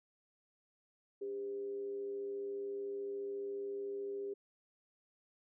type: tone with frequency modulation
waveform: sine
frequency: 400.5 Hz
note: G4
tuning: 37 cents sharp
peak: -38 dBFS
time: 1.21-4.34 s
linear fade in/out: 10 ms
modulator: 114 Hz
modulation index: 0.26
effects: none